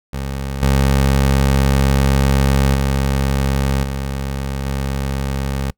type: tone with level steps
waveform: 20% pulse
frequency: 67.9 Hz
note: C#2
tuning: 35 cents flat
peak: -17 / -7 / -10 / -16 / -14 dBFS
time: 0.13-5.71 s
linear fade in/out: 5 ms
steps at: 0.62 / 2.75 / 3.83 / 4.66 s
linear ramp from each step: 2 ms
effects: noise-tail reverb RT60 0.1 s tail -25 dB re dry